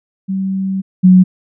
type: tone pair in turn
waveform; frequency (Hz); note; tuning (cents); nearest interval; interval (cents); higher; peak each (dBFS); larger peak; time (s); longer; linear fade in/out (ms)
sine; 191.8 / 184.27; G3 / F#3; -37 / -7; minor second; 70; first; -15 / -3; second; 0.28-0.82 / 1.03-1.24; first; 20
effects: none